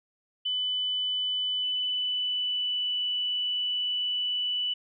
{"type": "tone with pitch glide", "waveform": "sine", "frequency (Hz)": [3000, 2971], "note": ["F#7", "F#7"], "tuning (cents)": [23, 6], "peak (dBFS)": -26, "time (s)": [0.45, 4.74], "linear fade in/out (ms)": 10, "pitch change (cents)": -17, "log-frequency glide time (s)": [1.55, 3.04], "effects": []}